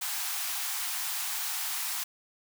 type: high-pass noise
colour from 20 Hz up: white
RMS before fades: -33 dBFS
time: 0.01-2.04 s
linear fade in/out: 10 ms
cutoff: 710 Hz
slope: 96 dB/octave
effects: none

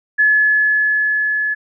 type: tone with level ramp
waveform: sine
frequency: 1710 Hz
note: A6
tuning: 50 cents flat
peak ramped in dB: -9 to -16 dBFS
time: 0.18-1.55 s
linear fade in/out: 20 ms
effects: none

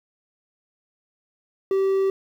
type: tone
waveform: triangle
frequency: 387 Hz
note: G4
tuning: 22 cents flat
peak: -16 dBFS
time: 1.71-2.1 s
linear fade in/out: 2 ms
effects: 9-bit

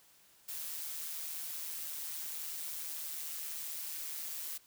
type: noise with amplitude modulation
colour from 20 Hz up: blue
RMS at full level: -39 dBFS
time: 0.48-4.58 s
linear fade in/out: 10 ms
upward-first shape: sine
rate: 156 Hz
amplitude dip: 50%
effects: white hiss -64 dBFS RMS until 4.66 s

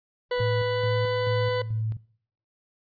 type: noise with exponential growth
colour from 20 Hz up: brown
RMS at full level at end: -38 dBFS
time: 0.29-0.41 s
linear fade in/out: 5 ms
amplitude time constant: 26 ms
type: tone with pitch glide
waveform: 40% pulse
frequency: 493.9 to 499.4 Hz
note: B4 to B4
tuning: 0 to +19 cents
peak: -23 dBFS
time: 0.31-1.62 s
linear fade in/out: 5 ms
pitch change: +19 cents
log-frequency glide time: 0.61-0.92 s
type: tone with tremolo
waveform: sine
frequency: 110 Hz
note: A2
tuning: in tune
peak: -24 dBFS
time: 0.4-1.97 s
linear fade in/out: 5 ms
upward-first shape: square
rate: 2.3 Hz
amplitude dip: 50%
effects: noise-tail reverb RT60 0.6 s tail -22 dB re dry + resampled to 11025 Hz

